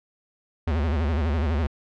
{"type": "tone with vibrato", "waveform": "square", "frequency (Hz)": 76.9, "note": "D#2", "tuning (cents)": -20, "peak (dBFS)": -22, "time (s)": [0.67, 1.67], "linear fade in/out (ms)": 5, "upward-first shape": "sine", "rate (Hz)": 12, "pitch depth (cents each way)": 170, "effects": ["low-pass 3000 Hz 12 dB/octave"]}